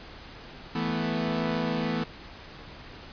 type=chord; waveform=sawtooth; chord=E suspended fourth; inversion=none; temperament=equal; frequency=164.81 / 220 / 246.9 Hz; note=E3 / A3 / B3; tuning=0 / 0 / 0 cents; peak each=-27 dBFS; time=0.75-2.04 s; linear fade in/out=5 ms; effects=pink hiss -45 dBFS RMS until 3.12 s + resampled to 11025 Hz